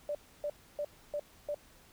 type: tone bursts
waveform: sine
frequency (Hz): 587.3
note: D5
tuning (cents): 0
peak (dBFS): -32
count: 5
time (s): 0.09-1.545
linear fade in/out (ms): 2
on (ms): 59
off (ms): 290
effects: pink hiss -60 dBFS RMS until 1.92 s